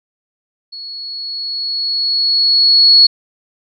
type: tone with level ramp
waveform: sine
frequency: 4362 Hz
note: C#8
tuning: 29 cents flat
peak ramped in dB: -27 to -3 dBFS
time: 0.72-3.07 s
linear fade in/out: 10 ms
effects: none